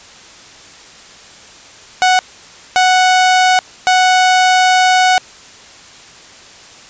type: tone bursts at uneven times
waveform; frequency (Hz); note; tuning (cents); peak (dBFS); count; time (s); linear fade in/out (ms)
sawtooth; 740; F#5; 0; -4; 3; 2.02-2.19 / 2.76-3.59 / 3.87-5.18; 0
effects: white hiss -38 dBFS RMS until 6.89 s + resampled to 16000 Hz